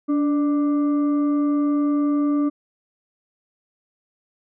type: tone with frequency modulation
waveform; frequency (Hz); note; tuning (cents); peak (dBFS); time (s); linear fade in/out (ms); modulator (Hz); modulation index
sine; 290; D4; -22; -17; 0.08-2.5; 20; 889; 0.31
effects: none